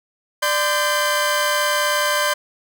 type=tone cluster; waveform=sawtooth; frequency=593 / 1027 / 1570 Hz; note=D5 / C6 / G6; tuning=+17 / -33 / +2 cents; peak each=-18 dBFS; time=0.42-2.34 s; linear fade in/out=10 ms; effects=none